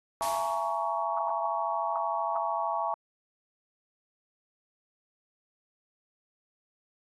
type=chord; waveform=sine; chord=A# half-diminished seventh; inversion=second; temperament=just; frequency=671.3 / 839.1 / 932.3 / 1118.8 Hz; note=E5 / G#5 / A#5 / C#6; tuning=+31 / +18 / 0 / +16 cents; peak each=-33 dBFS; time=0.21-2.94 s; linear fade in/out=0 ms
type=noise with exponential decay; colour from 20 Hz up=white; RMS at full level=-35 dBFS; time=0.22-1.05 s; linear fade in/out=2 ms; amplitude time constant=180 ms
effects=AAC 32 kbps